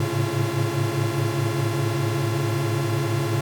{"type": "tone cluster", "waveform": "45% pulse", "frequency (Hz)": [106.3, 111.1, 135.6, 140.6, 343.5], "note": ["G#2", "A2", "C#3", "C#3", "F4"], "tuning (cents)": [41, 17, -38, 25, -29], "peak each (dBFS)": -28, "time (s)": [0, 3.41], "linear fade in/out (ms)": 5, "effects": []}